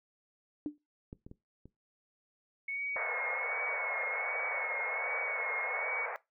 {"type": "tone with exponential decay", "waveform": "sine", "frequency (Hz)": 296.3, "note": "D4", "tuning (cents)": 15, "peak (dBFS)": -29, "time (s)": [0.66, 0.78], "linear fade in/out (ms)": 1, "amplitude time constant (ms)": 25}
{"type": "clicks", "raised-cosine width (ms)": 3, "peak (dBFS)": [-31, -35, -35, -38], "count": 4, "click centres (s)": [1.129, 1.265, 1.314, 1.656]}
{"type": "tone with vibrato", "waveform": "sine", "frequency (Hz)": 2202, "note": "C#7", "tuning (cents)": -12, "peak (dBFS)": -34, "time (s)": [2.68, 6.06], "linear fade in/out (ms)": 5, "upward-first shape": "sine", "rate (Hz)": 1.3, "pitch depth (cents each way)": 44}
{"type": "band-pass noise", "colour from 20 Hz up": "pink", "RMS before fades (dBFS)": -39, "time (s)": [2.96, 6.16], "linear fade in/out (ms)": 0, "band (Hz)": [460, 2300], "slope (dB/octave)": 96}
{"effects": ["noise-tail reverb RT60 0.2 s tail -19 dB re dry"]}